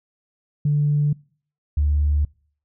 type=tone pair in turn; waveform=sine; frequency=146.83 / 73.56 Hz; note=D3 / D2; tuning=0 / +3 cents; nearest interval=octave; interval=1197 cents; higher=first; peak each=-15 dBFS; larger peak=neither; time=0.65-1.13 / 1.77-2.25 s; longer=neither; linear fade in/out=5 ms; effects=noise-tail reverb RT60 0.5 s tail -26 dB re dry + tanh soft clip ceiling -11 dBFS